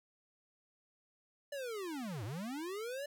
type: linear two-way sweep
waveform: square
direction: down then up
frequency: 587.3 to 94.6 to 587.3 Hz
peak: -40 dBFS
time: 1.52-3.06 s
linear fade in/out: 5 ms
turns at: 2.24 s
effects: none